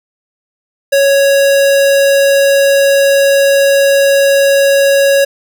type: tone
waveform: square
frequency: 554.4 Hz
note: C#5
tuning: in tune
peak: -7 dBFS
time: 0.92-5.25 s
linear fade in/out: 10 ms
effects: none